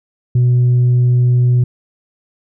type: tone with tanh clipping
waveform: sine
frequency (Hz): 123.47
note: B2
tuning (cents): 0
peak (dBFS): -9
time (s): 0.35-1.64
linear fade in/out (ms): 5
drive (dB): 1
effects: none